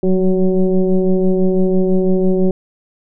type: tone with frequency modulation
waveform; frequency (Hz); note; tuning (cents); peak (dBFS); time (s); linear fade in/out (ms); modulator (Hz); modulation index
sine; 185; F#3; 0; -10; 0.03-2.51; 2; 188; 1.4
effects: none